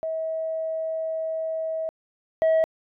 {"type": "tone pair in turn", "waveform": "sine", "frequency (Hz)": [643, 643], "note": ["E5", "E5"], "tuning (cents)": [-43, -43], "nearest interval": "unison", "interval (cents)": 0, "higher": "neither", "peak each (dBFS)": [-25, -14], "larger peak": "second", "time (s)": [[0.03, 1.89], [2.42, 2.64]], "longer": "first", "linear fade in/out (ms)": 0, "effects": ["tanh soft clip ceiling -16 dBFS"]}